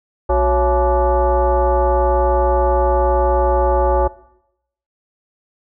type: tone with frequency modulation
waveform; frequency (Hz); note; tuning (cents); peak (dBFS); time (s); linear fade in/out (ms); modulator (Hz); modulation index
sine; 246.9; B3; 0; -12; 0.29-4.08; 10; 307; 2.3
effects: noise-tail reverb RT60 0.8 s tail -19 dB re dry